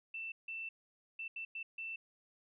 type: tone bursts at uneven times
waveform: sine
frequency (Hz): 2671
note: E7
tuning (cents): +22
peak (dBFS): -40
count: 6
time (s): 0.14-0.32 / 0.48-0.69 / 1.19-1.28 / 1.36-1.45 / 1.55-1.63 / 1.78-1.96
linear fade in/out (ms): 5
effects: none